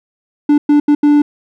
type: tone bursts at uneven times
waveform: triangle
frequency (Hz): 293.4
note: D4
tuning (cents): -2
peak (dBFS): -4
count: 4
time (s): 0.49-0.58 / 0.69-0.8 / 0.88-0.95 / 1.03-1.22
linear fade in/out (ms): 5
effects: none